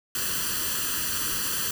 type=noise with comb filter; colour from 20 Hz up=white; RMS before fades=-28 dBFS; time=0.15-1.71 s; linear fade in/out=2 ms; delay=0.67 ms; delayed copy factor=+0.8; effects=none